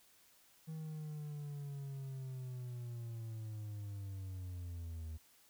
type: linear sweep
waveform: triangle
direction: down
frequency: 160 to 78 Hz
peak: -40 dBFS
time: 0.67-5.18 s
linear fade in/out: 20 ms
effects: white hiss -67 dBFS RMS until 5.49 s